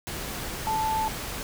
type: tone in noise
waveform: sine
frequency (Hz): 877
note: A5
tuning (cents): -6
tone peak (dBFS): -24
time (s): 0.67-1.08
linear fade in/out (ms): 0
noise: pink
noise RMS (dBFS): -34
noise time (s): 0.07-1.43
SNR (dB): +7
effects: none